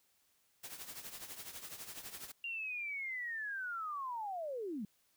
white noise with tremolo, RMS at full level -45 dBFS, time 0.63-2.32 s, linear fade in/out 10 ms, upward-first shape triangle, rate 12 Hz, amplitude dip 75%
sine linear sweep, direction down, 2794 to 187.7 Hz, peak -38 dBFS, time 2.44-4.85 s, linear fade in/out 2 ms
effects white hiss -74 dBFS RMS until 5.16 s

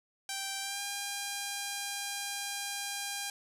5% pulse tone with pitch glide, 784 to 804.2 Hz, G5 to G5, 0 to +44 cents, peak -23 dBFS, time 0.29-3.3 s, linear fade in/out 2 ms, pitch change +44 cents, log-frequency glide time 0.61-0.81 s, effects none

